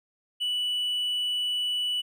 sine tone with hard clipping, 2960 Hz, F#7, in tune, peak -26 dBFS, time 0.4-2.02 s, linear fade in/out 20 ms, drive 2 dB, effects none

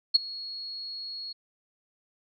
sine tone with ADSR envelope, 4324 Hz, C#8, 44 cents flat, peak -13 dBFS, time 0.14-1.33 s, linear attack 15 ms, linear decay 15 ms, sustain -22 dB, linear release 13 ms, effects none

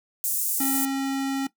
pink high-pass noise, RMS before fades -26 dBFS, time 0.24-0.85 s, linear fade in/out 0 ms, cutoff 8100 Hz, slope 24 dB/octave
square tone, 271.3 Hz, C#4, 37 cents flat, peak -25 dBFS, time 0.6-1.47 s, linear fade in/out 5 ms
effects noise-tail reverb RT60 0.1 s tail -17 dB re dry

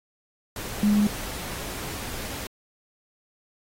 sine tone in noise, 207.7 Hz, G#3, in tune, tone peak -17 dBFS, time 0.83-1.07 s, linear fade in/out 2 ms, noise pink, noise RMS -35 dBFS, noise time 0.56-2.47 s, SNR +15 dB, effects AAC 48 kbps

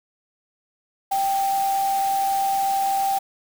sine tone in noise, 784 Hz, G5, in tune, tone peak -19 dBFS, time 1.11-3.19 s, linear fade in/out 10 ms, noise white, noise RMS -34 dBFS, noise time 1.11-3.19 s, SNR +12 dB, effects none

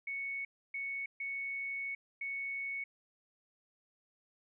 sine tone bursts at uneven times, 2217 Hz, C#7, in tune, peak -36 dBFS, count 4, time 0.07-0.45 / 0.74-1.06 / 1.2-1.95 / 2.21-2.84 s, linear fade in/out 5 ms, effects none

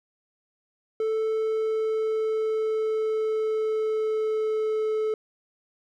triangle tone with pitch glide, 440 to 433.9 Hz, A4 to A4, 0 to -24 cents, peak -21 dBFS, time 1-5.14 s, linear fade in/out 2 ms, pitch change -24 cents, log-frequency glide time 1.28-4.93 s, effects none

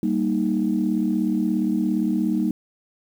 sine chord, Eb major, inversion first, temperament equal, 196 / 233.1 / 311.1 Hz, G3 / Bb3 / Eb4, 0 / 0 / 0 cents, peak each -23 dBFS, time 0.03-2.51 s, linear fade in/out 2 ms, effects tanh soft clip ceiling -10 dBFS + 8-bit

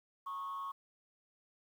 sine tone with frequency modulation, 1098 Hz, C#6, 17 cents flat, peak -37 dBFS, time 0.26-0.72 s, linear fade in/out 10 ms, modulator 169 Hz, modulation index 0.41, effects tanh soft clip ceiling -36 dBFS + 11-bit

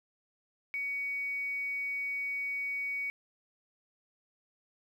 sine tone with quantisation, 2250 Hz, C#7, 25 cents sharp, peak -32 dBFS, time 0.74-3.1 s, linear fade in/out 0 ms, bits 10, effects none

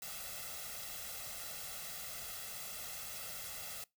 white noise with comb filter, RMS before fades -45 dBFS, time 0.02-3.84 s, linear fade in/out 2 ms, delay 1.5 ms, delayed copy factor +0.75, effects noise-tail reverb RT60 0.2 s tail -23 dB re dry

